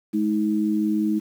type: tone pair together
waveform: sine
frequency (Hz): 211.8 / 317.4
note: G#3 / D#4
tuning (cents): +34 / +35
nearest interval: perfect fifth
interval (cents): 701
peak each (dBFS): -22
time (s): 0.13-1.2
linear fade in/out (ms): 20
effects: 8-bit